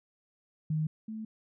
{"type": "tone pair in turn", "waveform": "sine", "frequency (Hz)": [155.56, 219], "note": ["D#3", "A3"], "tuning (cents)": [0, -8], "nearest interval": "tritone", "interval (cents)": 592, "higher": "second", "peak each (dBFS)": [-27, -36], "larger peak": "first", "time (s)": [[0.7, 0.87], [1.08, 1.25]], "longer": "neither", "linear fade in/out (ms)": 5, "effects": []}